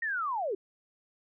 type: linear sweep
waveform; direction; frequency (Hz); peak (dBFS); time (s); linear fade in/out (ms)
sine; down; 1881 to 355.6; -29; 0.02-0.55; 5
effects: none